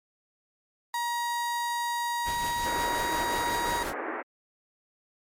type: tone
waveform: 35% pulse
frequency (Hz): 950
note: A#5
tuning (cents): +33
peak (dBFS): -26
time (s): 0.94-3.83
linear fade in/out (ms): 2
type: noise with tremolo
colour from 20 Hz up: pink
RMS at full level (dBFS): -36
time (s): 2.24-3.94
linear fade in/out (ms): 50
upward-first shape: triangle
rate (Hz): 5.6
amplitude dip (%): 55
type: band-pass noise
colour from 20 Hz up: pink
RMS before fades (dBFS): -34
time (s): 2.65-4.23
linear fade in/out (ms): 20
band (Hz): 280 to 2100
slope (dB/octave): 48
effects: MP3 64 kbps